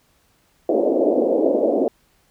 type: band-pass noise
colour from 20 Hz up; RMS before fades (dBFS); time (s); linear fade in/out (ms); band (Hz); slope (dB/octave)
white; -18; 0.69-1.88; 2; 250 to 620; 48
effects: pink hiss -61 dBFS RMS until 2.3 s